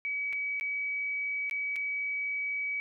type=tone with dropouts; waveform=sine; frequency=2276 Hz; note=C#7; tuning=45 cents sharp; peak=-30 dBFS; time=0.05-2.8 s; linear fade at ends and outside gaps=0 ms; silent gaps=0.327-0.331 / 0.598-0.61 / 1.497-1.511 / 1.759-1.763 s; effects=none